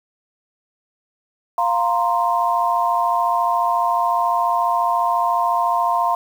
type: chord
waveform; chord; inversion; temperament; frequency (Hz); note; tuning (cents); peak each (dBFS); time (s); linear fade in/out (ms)
sine; F suspended fourth; none; equal; 698.5 / 932.3 / 1046.5; F5 / Bb5 / C6; 0 / 0 / 0; -20; 1.58-6.15; 2
effects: 7-bit